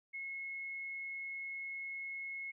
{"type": "tone", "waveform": "sine", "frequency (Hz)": 2175, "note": "C#7", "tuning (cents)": -33, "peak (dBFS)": -40, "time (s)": [0.13, 2.52], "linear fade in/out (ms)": 20, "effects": []}